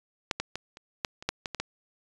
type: clicks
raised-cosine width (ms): 0.2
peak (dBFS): -9 / -12 / -16 / -28 / -10 / -25 / -9 / -15 / -17 / -13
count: 10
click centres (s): 0.312 / 0.4 / 0.556 / 0.771 / 1.048 / 1.225 / 1.29 / 1.458 / 1.547 / 1.6
effects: resampled to 22050 Hz